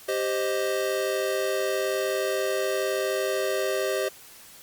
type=chord; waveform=square; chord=C minor; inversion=second; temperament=equal; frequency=392 / 523.3 / 622.3 Hz; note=G4 / C5 / Eb5; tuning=0 / 0 / 0 cents; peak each=-29 / -30 / -30 dBFS; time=0.08-4.09 s; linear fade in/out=10 ms; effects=white hiss -48 dBFS RMS until 4.62 s + Opus 48 kbps